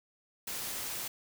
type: noise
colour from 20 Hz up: white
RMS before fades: -38 dBFS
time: 0.47-1.08 s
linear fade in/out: 5 ms
effects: none